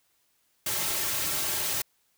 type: noise with comb filter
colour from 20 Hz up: white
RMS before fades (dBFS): -29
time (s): 0.66-1.82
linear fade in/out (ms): 5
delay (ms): 4.1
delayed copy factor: -0.65
effects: white hiss -70 dBFS RMS until 2.17 s